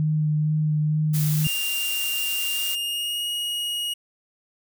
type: tone with vibrato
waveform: sine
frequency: 153 Hz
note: D#3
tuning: 29 cents flat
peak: -19 dBFS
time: 0-1.47 s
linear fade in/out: 0 ms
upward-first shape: sine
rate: 2.2 Hz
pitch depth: 15 cents each way
type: noise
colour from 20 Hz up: blue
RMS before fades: -30 dBFS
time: 1.13-2.76 s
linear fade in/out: 20 ms
type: tone with pitch glide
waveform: 45% pulse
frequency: 2794 to 2884 Hz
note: F7 to F#7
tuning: 0 to -45 cents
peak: -25 dBFS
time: 1.44-3.94 s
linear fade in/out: 10 ms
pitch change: +55 cents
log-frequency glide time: 2.47-3.29 s
effects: none